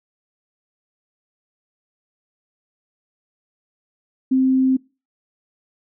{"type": "tone", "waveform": "sine", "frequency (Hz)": 261.6, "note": "C4", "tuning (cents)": 0, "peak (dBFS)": -13, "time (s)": [4.31, 4.77], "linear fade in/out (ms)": 10, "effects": ["noise-tail reverb RT60 0.3 s tail -23 dB re dry"]}